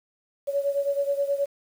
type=beating tone pair; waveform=sine; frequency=560 / 569.4 Hz; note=C#5 / C#5; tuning=+18 / +46 cents; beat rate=9.4 Hz; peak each=-24 / -28 dBFS; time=0.47-1.46 s; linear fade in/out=20 ms; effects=8-bit